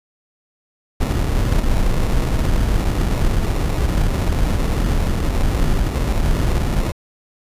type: noise with sample-and-hold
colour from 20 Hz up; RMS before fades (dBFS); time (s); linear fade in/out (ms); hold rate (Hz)
brown; -17; 1-6.92; 10; 1575
effects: resampled to 32000 Hz